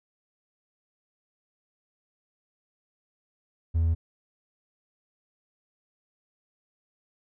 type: tone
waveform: triangle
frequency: 82.41 Hz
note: E2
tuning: in tune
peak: -18 dBFS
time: 3.74-3.95 s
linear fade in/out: 20 ms
effects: tanh soft clip ceiling -15 dBFS